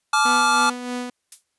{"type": "chord", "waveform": "square", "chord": "D minor", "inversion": "second", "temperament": "equal with one note detuned", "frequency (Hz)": [862.4, 1174.7, 1396.9], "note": ["A5", "D6", "F6"], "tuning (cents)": [-35, 0, 0], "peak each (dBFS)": -21, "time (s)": [0.13, 0.7], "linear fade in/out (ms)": 5}
{"type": "tone with tremolo", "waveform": "sawtooth", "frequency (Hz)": 246.9, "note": "B3", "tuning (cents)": 0, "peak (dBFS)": -21, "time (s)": [0.25, 1.1], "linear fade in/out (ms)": 5, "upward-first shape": "sine", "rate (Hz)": 3.2, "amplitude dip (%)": 50}
{"type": "noise with exponential decay", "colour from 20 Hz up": "violet", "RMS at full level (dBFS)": -29, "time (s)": [1.32, 1.44], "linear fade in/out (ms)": 2, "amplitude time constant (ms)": 26}
{"effects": ["white hiss -74 dBFS RMS until 1.58 s", "resampled to 24000 Hz"]}